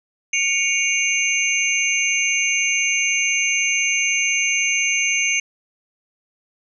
sine tone cluster, 2230 / 2424 / 2794 / 6270 Hz, C#7 / D#7 / F7 / G8, +10 / -46 / 0 / -1 cents, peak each -21 / -24 / -24 / -22 dBFS, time 0.33-5.4 s, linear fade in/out 5 ms, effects none

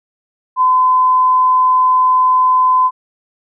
sine tone, 1019 Hz, C6, 46 cents flat, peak -8 dBFS, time 0.56-2.91 s, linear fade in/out 50 ms, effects none

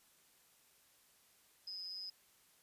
sine tone with amplitude modulation, 5050 Hz, D#8, 25 cents sharp, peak -40 dBFS, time 1.67-2.1 s, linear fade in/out 5 ms, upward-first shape sine, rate 183 Hz, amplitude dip 70%, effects white hiss -69 dBFS RMS until 2.62 s + resampled to 32000 Hz

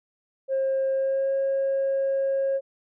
sine tone with pitch glide, 535 to 543.1 Hz, C5 to C#5, +38 to -36 cents, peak -20 dBFS, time 0.48-2.61 s, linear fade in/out 50 ms, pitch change +26 cents, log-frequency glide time 0.93-1.33 s, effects tanh soft clip ceiling -19 dBFS

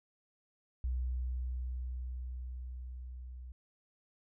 sine tone with level ramp, 62.5 Hz, B1, 21 cents sharp, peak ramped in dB -31 to -44 dBFS, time 0.84-3.52 s, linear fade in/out 0 ms, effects none

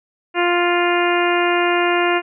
harmonic tone, 350 Hz, F4, 4 cents sharp, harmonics 1 / 2 / 3 / 4 / 5 / 6 / 7 / 8, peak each -18 / -21 / -23 / -24 / -25 / -26 / -26 / -27 dBFS, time 0.34-2.22 s, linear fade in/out 50 ms, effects none

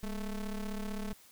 square ring-modulated tone, 110 Hz, A2, in tune, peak -33 dBFS, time 0.03-1.13 s, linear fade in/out 0 ms, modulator 92.2 Hz, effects white hiss -59 dBFS RMS until 1.31 s

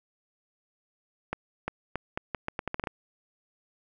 accelerating click train, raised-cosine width 0.5 ms, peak -15 dBFS, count 12, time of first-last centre 1.33-2.872 s, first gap 350 ms, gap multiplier 0.79, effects none

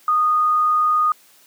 sine tone, 1234 Hz, D#6, 15 cents flat, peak -14 dBFS, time 0.08-1.12 s, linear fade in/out 2 ms, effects white hiss -52 dBFS RMS until 1.46 s + high-pass 200 Hz 12 dB/octave

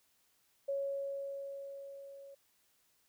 sine tone with level ramp, 554.4 Hz, C#5, in tune, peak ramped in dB -32 to -50 dBFS, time 0.68-2.35 s, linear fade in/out 10 ms, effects white hiss -73 dBFS RMS until 3.08 s

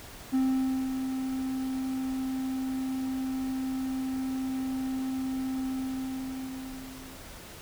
triangle tone with ADSR envelope, 262.4 Hz, C4, 5 cents sharp, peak -20 dBFS, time 0.32-7.27 s, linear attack 26 ms, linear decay 550 ms, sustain -7 dB, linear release 1600 ms, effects pink hiss -46 dBFS RMS until 7.61 s

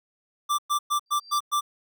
square tone bursts, 1176 Hz, D6, 2 cents sharp, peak -22 dBFS, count 6, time 0.49-1.61 s, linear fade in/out 20 ms, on 95 ms, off 110 ms
sine tone with exponential growth, 4699 Hz, D8, in tune, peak -32 dBFS, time 1.06-1.38 s, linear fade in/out 2 ms, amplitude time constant 69 ms
effects none

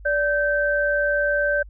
sine tone pair together, 581.7 / 1553 Hz, D5 / G6, -17 / -17 cents, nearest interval octave + perfect fourth, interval 1700 cents, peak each -21 dBFS, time 0.05-1.63 s, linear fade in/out 10 ms, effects added 50 Hz sine -39 dBFS peak until 1.69 s

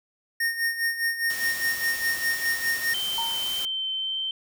square tone with tremolo, 1842 Hz, A#6, 21 cents flat, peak -22 dBFS, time 0.4-2.94 s, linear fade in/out 5 ms, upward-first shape sine, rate 4.9 Hz, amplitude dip 70%
white noise, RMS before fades -35 dBFS, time 1.3-3.65 s, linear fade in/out 0 ms
sine tone with vibrato, 3100 Hz, G7, 20 cents flat, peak -26 dBFS, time 2.94-4.31 s, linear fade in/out 2 ms, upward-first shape triangle, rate 1.8 Hz, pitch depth 8 cents each way
sine tone with exponential decay, 919 Hz, A#5, 25 cents flat, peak -26 dBFS, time 3.18-3.62 s, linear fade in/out 2 ms, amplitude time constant 95 ms
effects none

